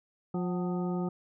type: harmonic tone with a mistuned harmonic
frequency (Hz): 177.9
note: F3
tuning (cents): +32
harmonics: 1 / 2 / 3 / 4 / 5 / 7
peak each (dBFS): -30 / -35 / -44 / -42 / -46 / -46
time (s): 0.34-1.09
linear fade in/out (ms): 5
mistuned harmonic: 4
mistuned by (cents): +80
effects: none

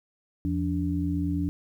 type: tone cluster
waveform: sine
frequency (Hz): 83.3 / 172.6 / 288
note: E2 / F3 / D4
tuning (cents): +19 / -20 / -34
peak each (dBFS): -29 / -30 / -28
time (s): 0.45-1.49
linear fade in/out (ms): 0
effects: 10-bit

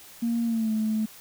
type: tone with pitch glide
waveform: sine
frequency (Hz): 233.1 to 217.5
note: A#3 to A3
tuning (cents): 0 to -20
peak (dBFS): -22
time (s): 0.22-1.06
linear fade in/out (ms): 10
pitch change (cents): -120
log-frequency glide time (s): 0.44-0.72
effects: tanh soft clip ceiling -18 dBFS + white hiss -48 dBFS RMS until 1.2 s

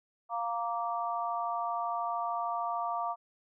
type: harmonic tone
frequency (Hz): 233.1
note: A#3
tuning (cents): 0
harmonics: 3 / 4 / 5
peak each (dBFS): -34 / -36 / -35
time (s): 0.29-3.16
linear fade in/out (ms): 50
effects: none

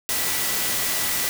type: tone in noise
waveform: sine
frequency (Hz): 1968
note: B6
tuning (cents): -7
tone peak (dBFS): -35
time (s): 0.09-1.29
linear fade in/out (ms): 0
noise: white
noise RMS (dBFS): -24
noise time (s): 0.09-1.29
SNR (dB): -14
effects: none

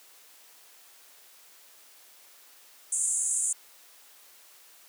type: band-pass noise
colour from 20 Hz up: pink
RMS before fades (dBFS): -28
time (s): 2.92-3.53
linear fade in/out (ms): 5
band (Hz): 6900 to 9800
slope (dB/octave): 96
effects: white hiss -55 dBFS RMS until 4.88 s + high-pass 400 Hz 12 dB/octave

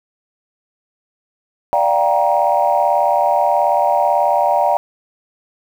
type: chord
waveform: sine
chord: G minor seventh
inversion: second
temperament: just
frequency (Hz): 588 / 705.6 / 784 / 940.8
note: D5 / F5 / G5 / Bb5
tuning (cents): +2 / +18 / 0 / +16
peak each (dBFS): -17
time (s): 1.73-4.77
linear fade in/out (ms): 0
effects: tanh soft clip ceiling -2 dBFS + 7-bit

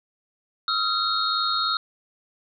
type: tone cluster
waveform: sine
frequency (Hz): 1268 / 1371 / 3745 / 4233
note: D#6 / F6 / A#7 / C8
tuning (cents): +32 / -32 / +7 / +19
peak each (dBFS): -27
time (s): 0.68-1.77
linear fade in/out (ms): 2
effects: none

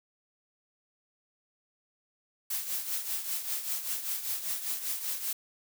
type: noise with tremolo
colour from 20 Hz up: blue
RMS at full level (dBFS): -31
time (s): 2.5-5.33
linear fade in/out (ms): 5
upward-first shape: triangle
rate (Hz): 5.1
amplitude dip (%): 70
effects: none

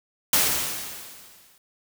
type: noise with exponential decay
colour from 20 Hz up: white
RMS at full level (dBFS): -18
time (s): 0.33-1.58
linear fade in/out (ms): 2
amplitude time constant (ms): 270
effects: none

